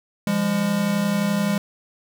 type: tone pair together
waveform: square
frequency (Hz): 172.2 / 203.8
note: F3 / G#3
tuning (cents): -24 / -32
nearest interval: minor third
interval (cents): 292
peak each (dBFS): -26 / -21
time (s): 0.27-1.58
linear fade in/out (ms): 2
effects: none